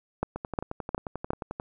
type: two click trains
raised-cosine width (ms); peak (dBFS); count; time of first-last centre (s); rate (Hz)
1; -19 / -12; 15 / 4; 0.36-1.599 / 0.23-1.305; 11.3 / 2.79
effects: none